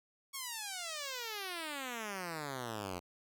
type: exponential sweep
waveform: 5% pulse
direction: down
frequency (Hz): 1122 to 85.7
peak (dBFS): -28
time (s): 0.33-3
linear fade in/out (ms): 20
effects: none